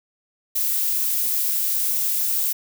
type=noise; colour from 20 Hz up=violet; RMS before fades=-22 dBFS; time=0.55-2.53 s; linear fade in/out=10 ms; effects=none